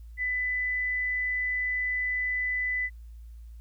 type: tone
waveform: sine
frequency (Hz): 1998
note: B6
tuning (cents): +20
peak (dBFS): -26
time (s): 0.17-2.9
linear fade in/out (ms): 50
effects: added 57 Hz sine -42 dBFS peak until 3.6 s + white hiss -71 dBFS RMS until 3.6 s